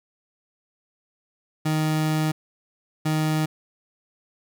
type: tone bursts at uneven times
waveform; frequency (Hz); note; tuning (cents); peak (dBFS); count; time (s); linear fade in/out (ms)
30% pulse; 155.56; D#3; 0; -18; 2; 1.65-2.32 / 3.05-3.46; 10
effects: none